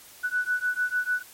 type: beating tone pair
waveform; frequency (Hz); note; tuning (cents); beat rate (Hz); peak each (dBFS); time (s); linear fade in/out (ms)
sine; 1480 / 1486.7; F#6 / F#6; 0 / +8; 6.7; -27 / -27; 0.23-1.23; 20
effects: white hiss -49 dBFS RMS until 1.33 s + MP3 64 kbps